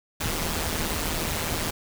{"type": "noise with amplitude modulation", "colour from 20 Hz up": "pink", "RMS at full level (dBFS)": -25, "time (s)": [0.2, 1.71], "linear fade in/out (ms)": 10, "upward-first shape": "sine", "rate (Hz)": 159, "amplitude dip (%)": 65, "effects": []}